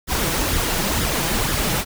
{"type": "noise with flanger", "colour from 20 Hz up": "pink", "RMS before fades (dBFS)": -21, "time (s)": [0.07, 1.85], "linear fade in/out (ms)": 50, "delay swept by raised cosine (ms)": [0.56, 6.16], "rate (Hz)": 2.1, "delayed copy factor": 0.6, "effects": []}